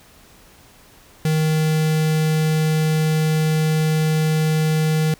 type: tone with notch filter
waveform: square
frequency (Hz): 156.4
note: D#3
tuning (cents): +9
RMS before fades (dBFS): -18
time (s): 1.25-5.14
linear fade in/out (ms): 2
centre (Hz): 1000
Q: 1.7
effects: pink hiss -49 dBFS RMS until 5.19 s